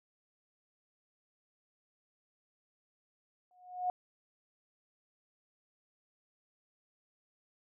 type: tone with exponential growth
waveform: sine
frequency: 726 Hz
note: F#5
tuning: 33 cents flat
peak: -27 dBFS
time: 3.51-3.9 s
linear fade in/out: 1 ms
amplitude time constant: 84 ms
effects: none